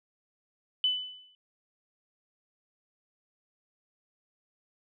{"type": "tone with exponential decay", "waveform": "sine", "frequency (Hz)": 3002, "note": "F#7", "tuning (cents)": 24, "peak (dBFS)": -21, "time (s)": [0.84, 1.35], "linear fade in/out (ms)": 1, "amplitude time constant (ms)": 110, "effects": []}